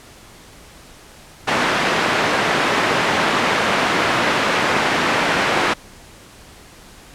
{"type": "band-pass noise", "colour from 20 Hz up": "white", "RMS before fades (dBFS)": -18, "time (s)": [1.47, 5.74], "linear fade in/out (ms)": 10, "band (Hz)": [150, 1900], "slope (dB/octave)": 12, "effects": ["pink hiss -43 dBFS RMS until 7.14 s", "low-pass 11000 Hz 12 dB/octave"]}